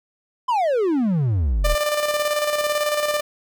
triangle exponential sweep, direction down, 1046.5 to 33.56 Hz, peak -15 dBFS, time 0.48-1.75 s, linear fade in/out 10 ms
sawtooth tone with tremolo, 595 Hz, D5, 22 cents sharp, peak -14 dBFS, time 1.64-3.21 s, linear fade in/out 10 ms, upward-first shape square, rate 18 Hz, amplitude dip 45%
effects none

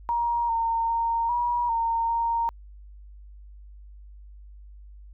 sine tone with pitch steps, 943 / 916 / 923 / 961 / 919 / 927 Hz, A#5 / A#5 / A#5 / B5 / A#5 / A#5, +20 / -31 / -17 / -48 / -25 / -10 cents, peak -22 dBFS, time 0.09-2.49 s, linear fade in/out 0 ms, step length 400 ms, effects added 50 Hz sine -43 dBFS peak until 5.13 s

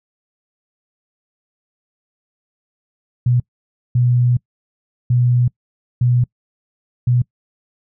sine tone bursts at uneven times, 122.8 Hz, B2, 9 cents flat, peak -11 dBFS, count 5, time 3.26-3.4 / 3.95-4.37 / 5.1-5.48 / 6.01-6.24 / 7.07-7.22 s, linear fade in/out 5 ms, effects noise-tail reverb RT60 0.1 s tail -25 dB re dry

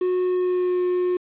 triangle tone with pitch glide, 364.7 to 360.3 Hz, F#4 to F#4, -25 to -46 cents, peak -17 dBFS, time 0.01-1.17 s, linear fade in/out 5 ms, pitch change -21 cents, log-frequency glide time 0.25-0.82 s, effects resampled to 8000 Hz + 8-bit

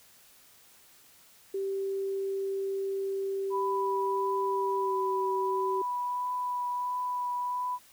sine tone with pitch glide, 390 to 382.2 Hz, G4 to G4, -9 to -44 cents, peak -29 dBFS, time 1.54-5.82 s, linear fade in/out 5 ms, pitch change -35 cents, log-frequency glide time 4.77-4.96 s
sine tone with vibrato, 988 Hz, B5, in tune, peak -29 dBFS, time 3.5-7.79 s, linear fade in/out 50 ms, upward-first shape triangle, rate 1.5 Hz, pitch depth 13 cents each way
effects white hiss -58 dBFS RMS until 7.92 s

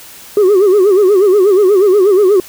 sine tone with vibrato, 392 Hz, G4, in tune, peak -3 dBFS, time 0.37-2.4 s, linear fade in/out 2 ms, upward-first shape sine, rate 8.3 Hz, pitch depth 140 cents each way, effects tanh soft clip ceiling -4 dBFS + white hiss -35 dBFS RMS until 2.48 s

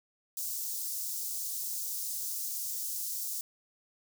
white high-pass noise, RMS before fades -36 dBFS, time 0.37-3.41 s, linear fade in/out 2 ms, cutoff 5300 Hz, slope 24 dB/octave, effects none

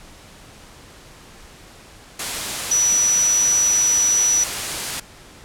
sine tone in noise, 5900 Hz, F#8, 6 cents flat, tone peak -14 dBFS, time 2.71-4.44 s, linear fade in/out 5 ms, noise white, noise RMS -25 dBFS, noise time 2.19-5 s, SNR +8 dB, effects pink hiss -44 dBFS RMS until 5.44 s + low-pass 10000 Hz 12 dB/octave

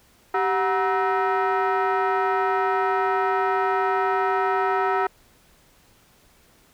sine tone with frequency modulation, 174.61 Hz, F3, in tune, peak -18 dBFS, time 0.34-5.07 s, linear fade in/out 5 ms, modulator 563 Hz, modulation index 2.4, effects tanh soft clip ceiling -15 dBFS + pink hiss -57 dBFS RMS until 6.73 s

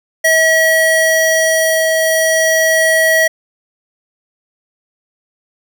square tone pair together, 642 / 1925.7 Hz, E5 / B6, -46 / -44 cents, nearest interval octave + perfect fifth, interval 1902 cents, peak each -13 dBFS, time 0.24-3.28 s, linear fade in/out 10 ms, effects none

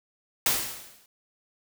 white noise with exponential decay, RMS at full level -21 dBFS, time 0.46-1.06 s, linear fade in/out 2 ms, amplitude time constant 130 ms, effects none

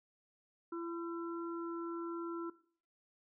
harmonic tone, 337.4 Hz, E4, 40 cents sharp, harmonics 1 / 3 / 4, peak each -39 / -51 / -47 dBFS, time 0.72-2.5 s, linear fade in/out 5 ms, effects noise-tail reverb RT60 0.5 s tail -17 dB re dry

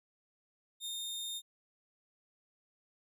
sawtooth tone, 3657 Hz, A#7, 34 cents flat, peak -35 dBFS, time 0.8-1.42 s, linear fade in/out 50 ms, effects none

